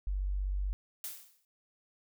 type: tone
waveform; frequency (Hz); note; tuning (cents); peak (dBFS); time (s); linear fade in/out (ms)
sine; 48.05; G1; -34; -30; 0.07-0.73; 0
type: noise with exponential decay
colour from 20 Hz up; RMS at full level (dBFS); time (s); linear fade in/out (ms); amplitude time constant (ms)
blue; -37; 1.04-1.45; 1; 87
effects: none